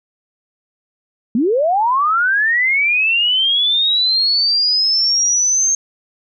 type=linear sweep; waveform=sine; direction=up; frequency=207.7 to 6420 Hz; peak=-12 dBFS; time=1.35-5.75 s; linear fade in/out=2 ms; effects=none